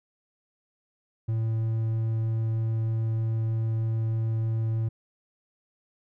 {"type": "tone", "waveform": "triangle", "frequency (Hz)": 112.1, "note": "A2", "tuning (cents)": 33, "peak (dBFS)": -22, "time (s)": [1.28, 4.89], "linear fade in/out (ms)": 10, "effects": []}